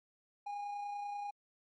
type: tone with amplitude modulation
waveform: triangle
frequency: 817 Hz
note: G#5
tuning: 29 cents flat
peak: -35 dBFS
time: 0.46-1.31 s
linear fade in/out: 10 ms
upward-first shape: sine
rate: 30.3 Hz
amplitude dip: 30%
effects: MP3 48 kbps